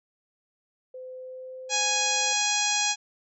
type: tone with pitch glide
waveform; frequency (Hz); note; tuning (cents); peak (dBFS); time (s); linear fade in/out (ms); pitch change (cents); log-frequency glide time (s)
sine; 512 to 516.2; C5 to C5; -38 to -23; -37; 0.94-2.33; 5; +15; 1.15-1.59
type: harmonic tone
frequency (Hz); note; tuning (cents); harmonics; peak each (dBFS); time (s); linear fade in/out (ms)
829; G#5; -3; 1 / 2 / 3 / 4 / 5 / 6 / 7 / 8 / 9; -31 / -35 / -30 / -31 / -32 / -35 / -30 / -31 / -33; 1.69-2.96; 50
effects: none